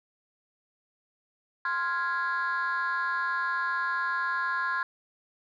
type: chord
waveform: sine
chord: F minor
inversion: second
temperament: equal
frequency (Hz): 1046.5 / 1396.9 / 1661.2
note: C6 / F6 / Ab6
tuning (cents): 0 / 0 / 0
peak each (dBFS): -29 / -30 / -29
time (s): 1.65-4.83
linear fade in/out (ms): 2
effects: tanh soft clip ceiling -22 dBFS